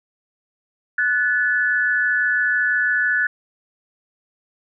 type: tone pair together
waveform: sine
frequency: 1480 / 1726 Hz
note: F#6 / A6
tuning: 0 / -34 cents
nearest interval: minor third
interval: 266 cents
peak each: -19 dBFS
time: 0.98-3.27 s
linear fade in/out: 5 ms
effects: none